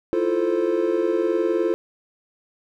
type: chord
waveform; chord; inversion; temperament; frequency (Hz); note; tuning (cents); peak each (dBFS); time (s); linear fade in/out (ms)
triangle; F major seventh; third; equal; 329.6 / 349.2 / 440 / 523.3; E4 / F4 / A4 / C5; 0 / 0 / 0 / 0; -25 / -20 / -22 / -25; 0.13-1.74; 0
effects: none